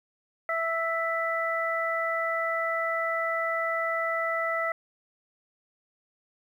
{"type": "harmonic tone", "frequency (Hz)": 660, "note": "E5", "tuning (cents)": 2, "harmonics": [1, 2, 3], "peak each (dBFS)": [-30, -30, -30], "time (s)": [0.49, 4.72], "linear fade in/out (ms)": 2, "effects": ["10-bit"]}